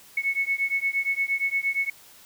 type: beating tone pair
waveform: sine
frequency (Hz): 2200 / 2208.6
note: C#7 / C#7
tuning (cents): -14 / -7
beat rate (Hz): 8.6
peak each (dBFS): -26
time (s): 0.17-1.9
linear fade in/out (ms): 5
effects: white hiss -51 dBFS RMS until 2.25 s